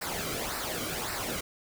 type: noise with flanger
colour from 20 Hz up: pink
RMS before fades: -34 dBFS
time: 0.01-1.41 s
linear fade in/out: 10 ms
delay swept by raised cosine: 0.3 to 1.16 ms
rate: 1.8 Hz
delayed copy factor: -0.65
effects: none